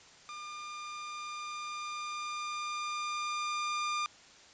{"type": "tone with level ramp", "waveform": "sawtooth", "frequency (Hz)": 1203, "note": "D6", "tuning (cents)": 41, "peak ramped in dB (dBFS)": [-38, -27], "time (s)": [0.29, 4.06], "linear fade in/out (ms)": 0, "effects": ["white hiss -56 dBFS RMS until 4.53 s", "resampled to 16000 Hz"]}